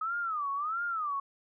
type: tone with vibrato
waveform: sine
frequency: 1252 Hz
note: D#6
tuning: 10 cents sharp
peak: -30 dBFS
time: 0.01-1.2 s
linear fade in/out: 5 ms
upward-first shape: sine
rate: 1.5 Hz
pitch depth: 210 cents each way
effects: none